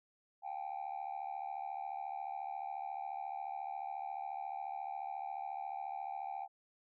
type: tone with amplitude modulation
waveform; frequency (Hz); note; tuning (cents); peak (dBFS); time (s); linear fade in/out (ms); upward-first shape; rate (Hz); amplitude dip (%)
sine; 784; G5; 0; -33; 0.42-6.48; 50; sine; 74.2; 100
effects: tanh soft clip ceiling -35 dBFS